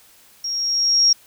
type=tone with level ramp; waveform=sine; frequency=5588 Hz; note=F8; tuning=in tune; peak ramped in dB=-23 to -10 dBFS; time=0.44-1.13 s; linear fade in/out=5 ms; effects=white hiss -51 dBFS RMS until 1.26 s